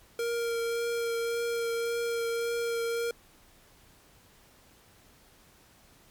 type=tone with vibrato; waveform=square; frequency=466.2 Hz; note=A#4; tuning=in tune; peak=-29 dBFS; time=0.19-3.11 s; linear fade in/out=2 ms; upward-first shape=triangle; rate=1.8 Hz; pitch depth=13 cents each way; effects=pink hiss -59 dBFS RMS until 6.1 s + MP3 96 kbps